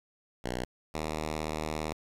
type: tone pair in turn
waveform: 5% pulse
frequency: 61.4 / 77.58 Hz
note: B1 / D#2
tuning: -9 / -4 cents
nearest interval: major third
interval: 405 cents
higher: second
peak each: -21 dBFS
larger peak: neither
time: 0.44-0.65 / 0.94-1.93 s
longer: second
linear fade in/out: 5 ms
effects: low-pass 10000 Hz 12 dB/octave + 9-bit